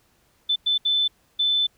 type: tone bursts at uneven times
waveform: sine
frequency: 3520 Hz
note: A7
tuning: in tune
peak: -18 dBFS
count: 4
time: 0.49-0.56 / 0.66-0.78 / 0.85-1.08 / 1.39-1.67 s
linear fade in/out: 10 ms
effects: pink hiss -63 dBFS RMS until 1.77 s